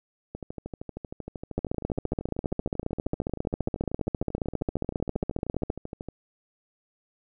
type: two click trains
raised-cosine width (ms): 2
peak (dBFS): -13 / -22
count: 62 / 75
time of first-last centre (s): 1.58-5.702 / 0.35-6.086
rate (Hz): 14.8 / 12.9
effects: none